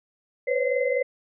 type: tone cluster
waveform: sine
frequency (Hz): 497.1 / 541 / 561 / 2057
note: B4 / C#5 / C#5 / C7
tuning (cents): +11 / -42 / +21 / -30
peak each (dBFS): -24 / -27 / -29 / -30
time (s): 0.47-1.03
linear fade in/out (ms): 10
effects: none